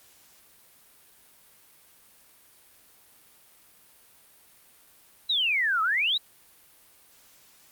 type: exponential two-way sweep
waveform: sine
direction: down then up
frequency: 4011 to 1253 to 4011 Hz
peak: -22 dBFS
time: 5.29-6.18 s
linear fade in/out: 10 ms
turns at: 5.82 s
effects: white hiss -57 dBFS RMS until 7.71 s + Opus 48 kbps